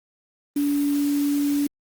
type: tone in noise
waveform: sine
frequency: 287.1 Hz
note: D4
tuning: 39 cents flat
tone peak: -19 dBFS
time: 0.56-1.67 s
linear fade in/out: 5 ms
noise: white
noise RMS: -37 dBFS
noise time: 0.56-1.67 s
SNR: +15 dB
effects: Opus 32 kbps